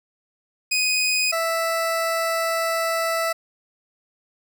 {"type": "tone pair in turn", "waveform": "20% pulse", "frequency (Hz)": [2497, 659.5], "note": ["D#7", "E5"], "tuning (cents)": [6, 1], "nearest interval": "octave + major seventh", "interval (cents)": 2305, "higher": "first", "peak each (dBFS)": [-14, -16], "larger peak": "first", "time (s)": [[0.71, 1.32], [1.32, 3.33]], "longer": "second", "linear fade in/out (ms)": 10, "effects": ["9-bit"]}